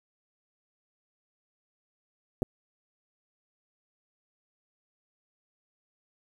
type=clicks; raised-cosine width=2 ms; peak=-15 dBFS; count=2; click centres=2.421 / 2.429 s; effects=8-bit